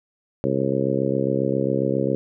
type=harmonic tone; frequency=67.4 Hz; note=C#2; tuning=48 cents flat; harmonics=2 / 3 / 4 / 5 / 6 / 7 / 8; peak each=-27 / -27 / -27 / -27 / -27 / -27 / -27 dBFS; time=0.44-2.15 s; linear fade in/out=0 ms; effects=none